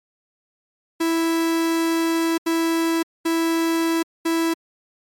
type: tone bursts at uneven times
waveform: 45% pulse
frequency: 329.6 Hz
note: E4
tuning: in tune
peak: -18 dBFS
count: 4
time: 1-2.38 / 2.46-3.03 / 3.25-4.03 / 4.25-4.54 s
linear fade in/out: 10 ms
effects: MP3 64 kbps